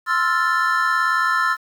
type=chord; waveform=triangle; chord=F major seventh; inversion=second; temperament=equal; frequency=1046.5 / 1318.5 / 1396.9 / 1760 Hz; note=C6 / E6 / F6 / A6; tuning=0 / 0 / 0 / 0 cents; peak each=-22 / -19 / -21 / -20 dBFS; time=0.06-1.57 s; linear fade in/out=50 ms; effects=8-bit